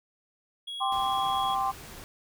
triangle tone, 3322 Hz, G#7, in tune, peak -33 dBFS, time 0.67-1.55 s, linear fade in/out 10 ms
sine chord, G suspended fourth, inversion none, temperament equal, 784 / 1046.5 / 1174.7 Hz, G5 / C6 / D6, 0 / 0 / 0 cents, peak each -28 / -29 / -33 dBFS, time 0.8-1.72 s, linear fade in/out 20 ms
pink noise, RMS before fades -45 dBFS, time 0.92-2.04 s, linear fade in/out 0 ms
effects none

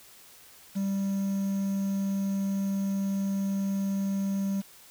triangle tone with quantisation, 196 Hz, G3, in tune, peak -24 dBFS, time 0.75-4.62 s, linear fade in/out 20 ms, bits 8, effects white hiss -53 dBFS RMS until 4.9 s

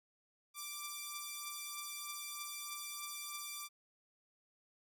5% pulse beating tone pair, 1174.7 / 1177.9 Hz, D6 / D6, 0 / +5 cents, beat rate 3.2 Hz, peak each -32 / -37 dBFS, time 0.54-3.69 s, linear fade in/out 50 ms, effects none

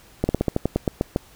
slowing click train, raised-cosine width 2 ms, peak -6 dBFS, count 11, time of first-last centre 0.24-1.161 s, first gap 50 ms, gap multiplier 1.13, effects pink hiss -51 dBFS RMS until 1.35 s

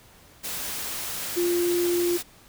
sine tone in noise, 349.2 Hz, F4, in tune, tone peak -21 dBFS, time 1.36-2.18 s, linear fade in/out 20 ms, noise white, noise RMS -32 dBFS, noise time 0.43-2.23 s, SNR +8 dB, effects pink hiss -53 dBFS RMS until 2.48 s

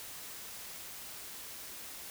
silence, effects white hiss -46 dBFS RMS until 2.1 s

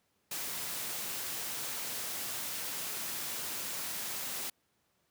white noise, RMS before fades -38 dBFS, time 0.31-4.5 s, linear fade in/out 5 ms, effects pink hiss -75 dBFS RMS until 5.1 s + high-pass 100 Hz 12 dB/octave

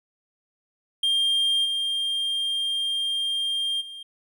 triangle tone with level steps, 3200 Hz, G7, 35 cents sharp, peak -18 / -22 / -35 dBFS, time 1.03-4.03 s, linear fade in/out 5 ms, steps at 1.64 / 3.8 s, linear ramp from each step 20 ms, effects none

